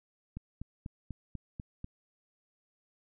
click train, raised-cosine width 5 ms, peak -27 dBFS, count 7, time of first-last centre 0.37-1.844 s, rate 4.07 Hz, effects none

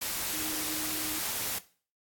sine tone in noise, 310 Hz, D#4, 6 cents flat, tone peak -41 dBFS, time 0.33-1.19 s, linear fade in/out 10 ms, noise white, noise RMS -33 dBFS, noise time 0.01-1.59 s, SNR -11 dB, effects noise-tail reverb RT60 0.4 s tail -17 dB re dry + AAC 64 kbps

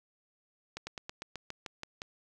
slowing click train, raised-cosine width 0.2 ms, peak -22 dBFS, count 10, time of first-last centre 0.77-2.019 s, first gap 100 ms, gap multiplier 1.08, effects none

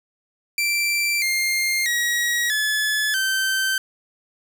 sawtooth tone with pitch steps, 2347 / 2115 / 1906.4 / 1718.1 / 1548.4 Hz, D7 / C7 / A#6 / A6 / G6, -2 / +18 / +38 / -42 / -22 cents, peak -16 dBFS, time 0.58-3.78 s, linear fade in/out 2 ms, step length 640 ms, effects none

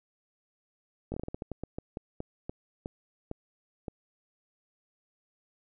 slowing click train, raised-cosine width 2 ms, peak -22 dBFS, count 17, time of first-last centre 1.12-3.882 s, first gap 20 ms, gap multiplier 1.25, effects none

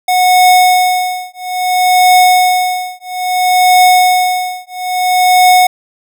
square tone with tremolo, 732 Hz, F#5, 19 cents flat, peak -4 dBFS, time 0.08-5.67 s, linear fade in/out 5 ms, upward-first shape triangle, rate 0.6 Hz, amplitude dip 100%, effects none

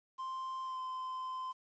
triangle tone with pitch glide, 1046.5 to 1032.1 Hz, C6 to C6, 0 to -24 cents, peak -36 dBFS, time 0.18-1.53 s, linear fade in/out 20 ms, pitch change -24 cents, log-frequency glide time 0.63-0.79 s, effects resampled to 16000 Hz + 11-bit

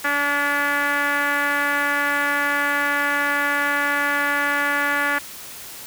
5% pulse tone with low-pass filter, 287 Hz, D4, 40 cents flat, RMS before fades -21 dBFS, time 0.04-5.19 s, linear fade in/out 10 ms, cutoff 1700 Hz, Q 3.1, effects white hiss -37 dBFS RMS until 5.86 s

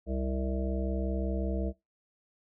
harmonic tone, 65.41 Hz, C2, in tune, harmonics 1 / 3 / 5 / 7 / 9 / 10, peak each -31 / -36 / -38 / -39 / -41 / -41 dBFS, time 0.06-1.73 s, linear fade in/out 50 ms, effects noise-tail reverb RT60 0.2 s tail -21 dB re dry

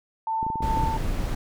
sine tone with tremolo, 891 Hz, A5, 22 cents sharp, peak -23 dBFS, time 0.27-0.97 s, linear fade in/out 2 ms, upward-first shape sine, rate 2.5 Hz, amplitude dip 35%
clicks, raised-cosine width 3 ms, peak -21 dBFS, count 12, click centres 0.429 / 0.466 / 0.502 / 0.557 / 0.606 / 0.64 / 0.68 / 0.737 / 0.772 / 0.805 / 0.839 / 0.888 s
brown noise, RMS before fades -26 dBFS, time 0.62-1.35 s, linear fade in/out 5 ms
effects none

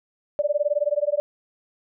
sine tone with tremolo, 587.3 Hz, D5, in tune, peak -16 dBFS, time 0.39-1.2 s, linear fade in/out 0 ms, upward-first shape sine, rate 19 Hz, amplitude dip 100%, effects none

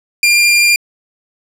sawtooth tone, 2396 Hz, D7, 34 cents sharp, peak -4 dBFS, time 0.23-0.76 s, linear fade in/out 2 ms, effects low-pass 12000 Hz 12 dB/octave

